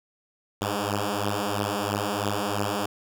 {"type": "beating tone pair", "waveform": "5% pulse", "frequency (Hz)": [100.8, 103.8], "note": ["G2", "G#2"], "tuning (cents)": [49, 0], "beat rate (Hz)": 3, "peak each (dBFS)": -17, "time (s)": [0.61, 2.86], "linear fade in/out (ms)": 5, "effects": []}